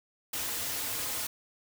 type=noise with comb filter; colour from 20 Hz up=white; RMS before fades=-34 dBFS; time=0.33-1.27 s; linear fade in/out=5 ms; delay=5.2 ms; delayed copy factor=-0.55; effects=none